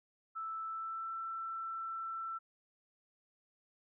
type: tone with pitch glide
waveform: sine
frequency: 1318.5 to 1336.1 Hz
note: E6 to E6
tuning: 0 to +23 cents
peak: -38 dBFS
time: 0.35-2.39 s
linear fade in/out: 20 ms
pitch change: +23 cents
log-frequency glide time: 0.66-1.13 s
effects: none